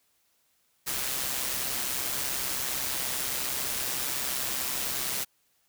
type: noise with amplitude modulation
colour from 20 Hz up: white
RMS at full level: -29 dBFS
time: 0.86-5.25 s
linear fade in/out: 20 ms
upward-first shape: sine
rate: 131 Hz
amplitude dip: 45%
effects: white hiss -70 dBFS RMS until 5.68 s